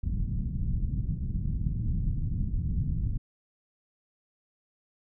pink low-pass noise, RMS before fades -29 dBFS, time 0.03-3.18 s, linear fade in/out 10 ms, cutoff 180 Hz, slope 24 dB/octave, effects none

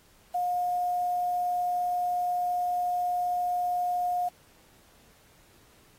sine tone with quantisation, 715 Hz, F5, 41 cents sharp, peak -25 dBFS, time 0.34-4.29 s, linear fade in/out 10 ms, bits 8, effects pink hiss -60 dBFS RMS until 5.98 s + AAC 48 kbps

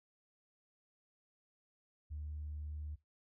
sine tone, 75.2 Hz, D2, 42 cents sharp, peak -40 dBFS, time 2.1-2.96 s, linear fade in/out 20 ms, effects noise-tail reverb RT60 0.2 s tail -19 dB re dry + tanh soft clip ceiling -36 dBFS

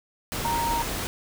sine tone in noise, 932.3 Hz, A#5, in tune, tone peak -24 dBFS, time 0.45-0.82 s, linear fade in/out 0 ms, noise pink, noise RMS -30 dBFS, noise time 0.32-1.07 s, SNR +3 dB, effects none

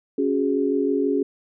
sine chord, C# suspended fourth, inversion none, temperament just, 277.2 / 369.6 / 415.8 Hz, C#4 / F#4 / G#4, 0 / -2 / +2 cents, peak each -22 / -25 / -23 dBFS, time 0.18-1.23 s, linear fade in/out 5 ms, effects none

